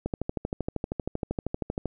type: click train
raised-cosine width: 2 ms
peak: -15 dBFS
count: 24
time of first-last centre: 0.06-1.857 s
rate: 12.8 Hz
effects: none